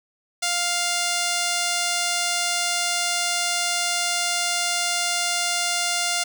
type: tone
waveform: 5% pulse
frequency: 700 Hz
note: F5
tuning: 4 cents sharp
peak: -10 dBFS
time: 0.42-6.24 s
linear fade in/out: 10 ms
effects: none